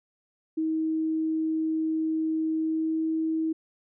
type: tone with pitch glide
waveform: sine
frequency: 317.8 to 320 Hz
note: D#4 to D#4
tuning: +37 to +49 cents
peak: -24 dBFS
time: 0.57-3.53 s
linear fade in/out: 10 ms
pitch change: +12 cents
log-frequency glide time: 2.56-3.04 s
effects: none